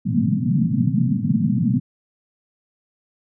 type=band-pass noise; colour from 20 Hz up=white; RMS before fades=-19 dBFS; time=0.05-1.8 s; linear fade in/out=20 ms; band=110 to 250 Hz; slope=96 dB/octave; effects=none